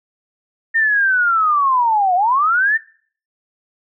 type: linear two-way sweep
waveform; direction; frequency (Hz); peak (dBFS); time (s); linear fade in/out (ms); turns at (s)
sine; down then up; 1832 to 701 to 1829; -12; 0.74-2.78; 20; 2.15
effects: noise-tail reverb RT60 0.5 s tail -22 dB re dry